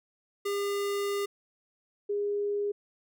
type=tone pair in turn; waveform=square / sine; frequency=403.2 / 409.1 Hz; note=G4 / G#4; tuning=+49 / -26 cents; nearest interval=unison; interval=25 cents; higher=second; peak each=-29 / -27 dBFS; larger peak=second; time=0.45-1.26 / 2.09-2.72 s; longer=first; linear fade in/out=10 ms; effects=none